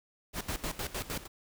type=noise with tremolo; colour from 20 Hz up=pink; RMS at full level=-35 dBFS; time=0.33-1.28 s; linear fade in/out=50 ms; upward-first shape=square; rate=6.5 Hz; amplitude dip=80%; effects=none